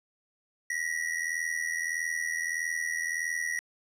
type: ring-modulated tone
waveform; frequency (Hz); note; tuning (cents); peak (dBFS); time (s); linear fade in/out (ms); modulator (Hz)
square; 1919; A#6; +50; -27; 0.7-3.59; 0; 40.8
effects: low-pass 11000 Hz 12 dB/octave